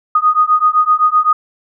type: beating tone pair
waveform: sine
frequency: 1237 / 1244.8 Hz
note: D#6 / D#6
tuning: -10 / 0 cents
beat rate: 7.8 Hz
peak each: -12 dBFS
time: 0.15-1.33 s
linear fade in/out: 5 ms
effects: none